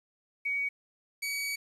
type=tone pair in turn; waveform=sine / sawtooth; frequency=2253 / 2267 Hz; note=C#7 / C#7; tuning=+28 / +38 cents; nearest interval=unison; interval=10 cents; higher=second; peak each=-28 dBFS; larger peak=neither; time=0.45-0.69 / 1.22-1.56 s; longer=second; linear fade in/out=10 ms; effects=resampled to 32000 Hz + 10-bit